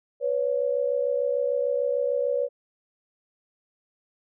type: tone pair together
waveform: sine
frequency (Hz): 494.3 / 561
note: B4 / C#5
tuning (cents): +1 / +21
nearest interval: major second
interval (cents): 220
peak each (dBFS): -25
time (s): 0.2-2.49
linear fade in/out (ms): 50
effects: none